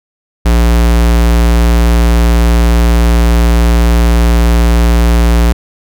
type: tone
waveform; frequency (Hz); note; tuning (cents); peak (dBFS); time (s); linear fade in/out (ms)
square; 58.27; A#1; 0; -6; 0.45-5.53; 10
effects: none